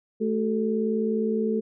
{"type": "tone cluster", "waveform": "sine", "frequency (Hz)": [217.9, 382.1, 441.7], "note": ["A3", "G4", "A4"], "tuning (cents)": [-17, -44, 7], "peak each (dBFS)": [-25, -31, -26], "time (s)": [0.2, 1.61], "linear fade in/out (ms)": 20, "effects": []}